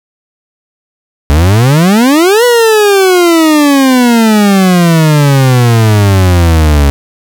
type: exponential two-way sweep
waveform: 40% pulse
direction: up then down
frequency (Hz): 69.3 to 493.9 to 69.3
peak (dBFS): -3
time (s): 1.3-6.9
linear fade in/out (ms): 0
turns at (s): 2.44
effects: none